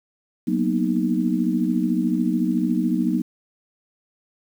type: chord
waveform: sine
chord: B major seventh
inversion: second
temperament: equal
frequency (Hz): 185 / 233.1 / 246.9 / 311.1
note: F#3 / A#3 / B3 / D#4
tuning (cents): 0 / 0 / 0 / 0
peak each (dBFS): -24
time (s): 0.47-3.22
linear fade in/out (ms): 10
effects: 8-bit